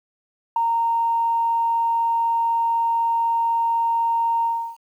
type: tone with ADSR envelope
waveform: sine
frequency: 924 Hz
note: A#5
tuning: 16 cents flat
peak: -14 dBFS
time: 0.56-4.77 s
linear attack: 4 ms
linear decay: 9 ms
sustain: -3 dB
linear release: 330 ms
effects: tanh soft clip ceiling -10 dBFS + 9-bit